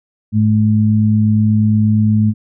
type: tone pair together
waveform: sine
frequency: 106.41 / 214.8 Hz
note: G#2 / A3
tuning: +43 / -41 cents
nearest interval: octave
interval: 1216 cents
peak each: -12 dBFS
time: 0.32-2.34 s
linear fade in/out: 50 ms
effects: none